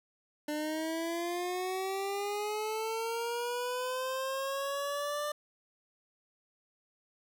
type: linear sweep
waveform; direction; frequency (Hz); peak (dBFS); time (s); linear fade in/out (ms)
25% pulse; up; 297 to 596; -29; 0.48-5.32; 5
effects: none